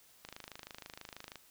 click train, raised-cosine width 0.2 ms, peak -28 dBFS, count 30, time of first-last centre 0.25-1.357 s, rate 26.2 Hz, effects white hiss -63 dBFS RMS until 1.5 s

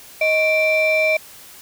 sine tone pair together, 627.6 / 2349 Hz, D#5 / D7, +15 / 0 cents, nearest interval octave + major seventh, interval 2285 cents, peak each -15 dBFS, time 0.21-1.17 s, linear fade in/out 5 ms, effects tanh soft clip ceiling -11 dBFS + white hiss -42 dBFS RMS until 1.61 s

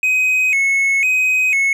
triangle tone with vibrato, 2349 Hz, D7, in tune, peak -11 dBFS, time 0.03-1.73 s, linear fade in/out 2 ms, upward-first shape square, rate 1 Hz, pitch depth 120 cents each way, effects none

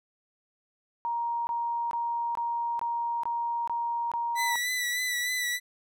sine tone bursts, 939 Hz, A#5, 12 cents sharp, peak -27 dBFS, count 8, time 1.05-4.557 s, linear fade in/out 0 ms, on 420 ms, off 21 ms
sawtooth tone with vibrato, 1975.5 Hz, B6, in tune, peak -24 dBFS, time 4.35-5.6 s, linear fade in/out 50 ms, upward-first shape sine, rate 3.3 Hz, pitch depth 30 cents each way
effects none

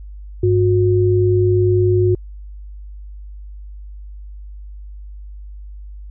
sine tone pair together, 101.27 / 361.8 Hz, G#2 / F#4, -43 / -39 cents, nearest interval octave + minor seventh, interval 2204 cents, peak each -14 dBFS, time 0.43-2.15 s, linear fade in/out 5 ms, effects added 50 Hz sine -31 dBFS peak until 6.1 s

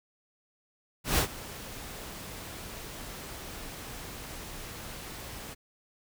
pink noise with ADSR envelope, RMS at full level -24 dBFS, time 1.04-5.55 s, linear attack 140 ms, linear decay 90 ms, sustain -18 dB, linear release 25 ms, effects none

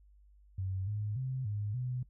sine tone with pitch steps, 94.8 / 104.9 / 130.4 / 103.8 / 125.7 Hz, F#2 / G#2 / C3 / G#2 / B2, +43 / +18 / -5 / 0 / +31 cents, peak -33 dBFS, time 0.58-2.03 s, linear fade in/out 5 ms, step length 290 ms, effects noise-tail reverb RT60 0.1 s tail -21 dB re dry + added 50 Hz sine -58 dBFS peak until 2.09 s

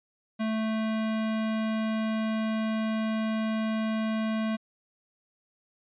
square tone, 220 Hz, A3, in tune, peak -27 dBFS, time 0.39-4.57 s, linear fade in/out 20 ms, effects resampled to 8000 Hz

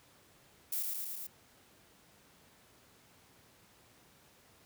violet noise with echo, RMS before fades -35 dBFS, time 0.72-0.83 s, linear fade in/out 5 ms, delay 110 ms, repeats 4, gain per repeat -2 dB, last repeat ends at 1.27 s, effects pink hiss -63 dBFS RMS until 4.65 s + high-pass 80 Hz 12 dB/octave

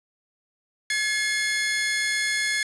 sawtooth tone pair together, 1703.3 / 2146 Hz, G#6 / C7, +43 / +43 cents, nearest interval major third, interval 400 cents, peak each -22 dBFS, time 0.9-2.63 s, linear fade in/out 2 ms, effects resampled to 24000 Hz + 7-bit

